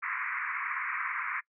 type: band-pass noise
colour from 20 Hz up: white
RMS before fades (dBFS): -34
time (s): 0.02-1.41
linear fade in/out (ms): 20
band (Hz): 1000 to 2300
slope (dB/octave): 96
effects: noise-tail reverb RT60 0.1 s tail -22 dB re dry